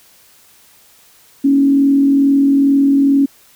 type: tone with frequency modulation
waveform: sine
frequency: 277.2 Hz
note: C#4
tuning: in tune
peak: -8 dBFS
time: 1.44-3.26 s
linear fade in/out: 10 ms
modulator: 42.3 Hz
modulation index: 0.33
effects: white hiss -48 dBFS RMS until 3.55 s